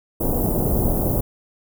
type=band-stop noise; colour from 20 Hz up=pink; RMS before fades=-20 dBFS; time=0.2-1.21 s; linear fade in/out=10 ms; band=700 to 13000 Hz; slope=24 dB/octave; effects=none